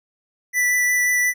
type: tone with vibrato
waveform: square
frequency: 1975.5 Hz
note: B6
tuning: in tune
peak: -17 dBFS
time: 0.53-1.34 s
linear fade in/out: 50 ms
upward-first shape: sine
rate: 5.6 Hz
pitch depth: 9 cents each way
effects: none